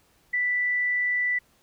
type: tone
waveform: sine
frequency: 1975.5 Hz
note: B6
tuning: in tune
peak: -22 dBFS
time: 0.33-1.39 s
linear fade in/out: 10 ms
effects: pink hiss -63 dBFS RMS until 1.62 s